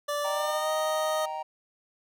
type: tone with pitch glide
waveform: 25% pulse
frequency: 584 to 622.3 Hz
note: D5 to D#5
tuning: -10 to 0 cents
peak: -24 dBFS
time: 0.08-1.26 s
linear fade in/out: 10 ms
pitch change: +110 cents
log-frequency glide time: 0.27-0.7 s
type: chord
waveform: triangle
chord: Eb major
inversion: none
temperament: just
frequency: 622.3 / 777.8 / 933.4 Hz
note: Eb5 / G5 / Bb5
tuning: 0 / -14 / +2 cents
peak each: -37 / -34 / -33 dBFS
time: 0.24-1.43 s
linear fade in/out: 10 ms
effects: none